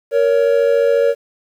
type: tone pair together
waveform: triangle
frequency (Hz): 466.2 / 560.5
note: A#4 / C#5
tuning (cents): 0 / +19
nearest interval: minor third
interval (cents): 319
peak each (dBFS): -12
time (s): 0.11-1.15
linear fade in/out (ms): 50
effects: 8-bit